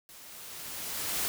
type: noise with level ramp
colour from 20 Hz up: white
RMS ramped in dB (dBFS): -51 to -30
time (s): 0.09-1.28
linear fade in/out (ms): 0
effects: none